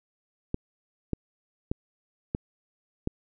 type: clicks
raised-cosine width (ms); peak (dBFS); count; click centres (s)
3; -14; 5; 0.544 / 1.133 / 1.715 / 2.349 / 3.074
effects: none